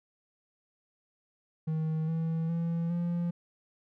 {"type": "tone with pitch steps", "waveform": "triangle", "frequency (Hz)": [158.2, 162.84, 167.61, 172.52], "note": ["D#3", "E3", "E3", "F3"], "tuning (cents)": [29, -21, 29, -21], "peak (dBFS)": -26, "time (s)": [1.67, 3.31], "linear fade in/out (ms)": 10, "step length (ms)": 410, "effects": []}